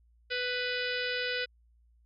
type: harmonic tone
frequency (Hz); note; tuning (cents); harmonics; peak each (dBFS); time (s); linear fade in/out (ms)
495.8; B4; +7; 1 / 3 / 4 / 5 / 6 / 7 / 8 / 9 / 10; -36 / -35 / -39 / -39 / -40 / -43 / -41 / -46 / -43; 0.3-1.46; 20
effects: added 58 Hz sine -61 dBFS peak until 2.05 s